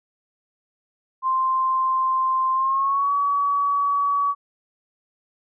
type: tone with pitch glide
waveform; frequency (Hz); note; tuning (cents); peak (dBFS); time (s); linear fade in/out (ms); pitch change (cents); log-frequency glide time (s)
sine; 1046.5 to 1134.6; C6 to C#6; 0 to +40; -18; 1.22-4.35; 50; +140; 2.53-3.12
effects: none